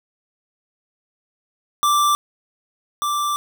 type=tone pair in turn; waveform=square; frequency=1174.7 / 1174.7 Hz; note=D6 / D6; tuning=0 / 0 cents; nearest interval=unison; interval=0 cents; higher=neither; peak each=-15 / -20 dBFS; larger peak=first; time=1.83-2.15 / 3.02-3.36 s; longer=second; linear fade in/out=0 ms; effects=none